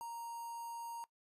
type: tone with notch filter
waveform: square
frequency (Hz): 932.3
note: A#5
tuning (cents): 0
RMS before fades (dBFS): -45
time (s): 0.01-1.04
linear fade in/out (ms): 0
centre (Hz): 3300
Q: 0.54
effects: noise-tail reverb RT60 0.1 s tail -20 dB re dry + resampled to 32000 Hz